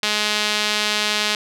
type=tone with band-pass filter; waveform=sawtooth; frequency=210.6 Hz; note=G#3; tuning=24 cents sharp; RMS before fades=-21 dBFS; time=0.03-1.35 s; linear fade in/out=2 ms; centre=3700 Hz; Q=1.3; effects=none